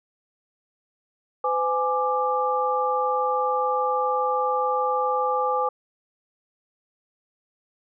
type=tone cluster; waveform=sine; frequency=507 / 834 / 1182 Hz; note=B4 / G#5 / D6; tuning=+45 / +7 / +11 cents; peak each=-25 dBFS; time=1.44-5.69 s; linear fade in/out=5 ms; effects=none